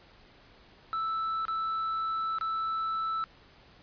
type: tone with dropouts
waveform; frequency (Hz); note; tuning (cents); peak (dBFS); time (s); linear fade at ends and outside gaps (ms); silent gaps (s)
triangle; 1318.5; E6; 0; -27; 0.93-3.24; 0; 1.453-1.482 / 2.385-2.411
effects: pink hiss -57 dBFS RMS until 3.82 s + resampled to 11025 Hz